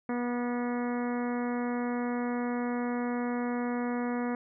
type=harmonic tone with a mistuned harmonic; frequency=242.6 Hz; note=B3; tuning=31 cents flat; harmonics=1 / 2 / 3 / 4 / 5 / 6 / 7 / 8 / 9; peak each=-30 / -36 / -40 / -42 / -44 / -46 / -47 / -48 / -49 dBFS; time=0.09-4.35 s; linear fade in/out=2 ms; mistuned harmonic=7; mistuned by=+16 cents; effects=none